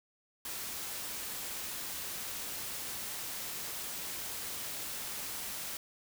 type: noise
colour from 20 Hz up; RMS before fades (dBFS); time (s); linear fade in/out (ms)
white; -40; 0.45-5.77; 2
effects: none